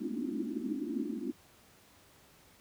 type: band-pass noise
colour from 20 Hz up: white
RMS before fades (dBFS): -36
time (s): 0-1.32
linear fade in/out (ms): 20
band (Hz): 210 to 350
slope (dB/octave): 96
effects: pink hiss -61 dBFS RMS until 2.6 s + high-pass 60 Hz 12 dB/octave